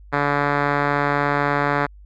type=tone with low-pass filter; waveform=5% pulse; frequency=143.9 Hz; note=D3; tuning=35 cents flat; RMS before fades=-20 dBFS; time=0.12-1.87 s; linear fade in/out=20 ms; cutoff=1900 Hz; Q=1.1; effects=added 50 Hz sine -41 dBFS peak until 2.05 s